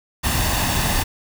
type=noise with comb filter; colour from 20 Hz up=pink; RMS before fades=-20 dBFS; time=0.23-1.04 s; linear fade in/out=20 ms; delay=1.1 ms; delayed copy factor=+0.5; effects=none